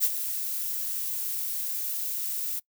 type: noise with ADSR envelope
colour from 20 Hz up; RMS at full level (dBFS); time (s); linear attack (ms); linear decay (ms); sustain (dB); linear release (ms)
violet; -21; 0-2.6; 38; 49; -10; 17
effects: noise-tail reverb RT60 0.1 s tail -23 dB re dry